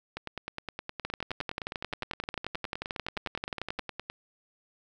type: two click trains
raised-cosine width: 0.3 ms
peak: -19 / -16 dBFS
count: 39 / 32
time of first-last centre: 0.17-4.1 / 1.05-3.793 s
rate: 9.67 / 11.3 Hz
effects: none